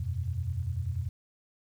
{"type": "chord", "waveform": "sine", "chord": "E suspended second", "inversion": "none", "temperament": "equal", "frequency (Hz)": [82.41, 92.5, 123.47], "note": ["E2", "F#2", "B2"], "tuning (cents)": [0, 0, 0], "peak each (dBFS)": [-34, -33, -35], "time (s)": [0, 1.09], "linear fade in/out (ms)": 5, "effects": ["10-bit"]}